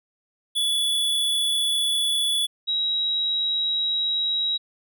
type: tone pair in turn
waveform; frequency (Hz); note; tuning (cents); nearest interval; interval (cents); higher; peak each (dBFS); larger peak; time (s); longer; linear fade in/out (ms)
square / sine; 3427 / 3847; A7 / B7; -46 / -46; major second; 200; second; -21; neither; 0.55-2.47 / 2.67-4.58; first; 20
effects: none